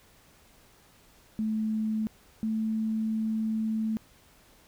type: tone pair in turn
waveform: sine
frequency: 217.8 / 219.9 Hz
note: A3 / A3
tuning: -17 / -1 cents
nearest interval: unison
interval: 16 cents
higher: second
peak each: -26 dBFS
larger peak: neither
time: 1.39-2.07 / 2.43-3.97 s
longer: second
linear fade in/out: 0 ms
effects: pink hiss -59 dBFS RMS until 4.67 s